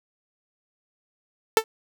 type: tone with exponential decay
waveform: sawtooth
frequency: 443.5 Hz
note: A4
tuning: 14 cents sharp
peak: -6 dBFS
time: 1.57-1.64 s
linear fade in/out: 1 ms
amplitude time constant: 15 ms
effects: none